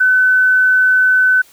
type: tone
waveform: sine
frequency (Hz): 1511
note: F#6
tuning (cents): +36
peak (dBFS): -8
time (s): 0-1.42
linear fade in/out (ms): 10
effects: white hiss -47 dBFS RMS until 1.52 s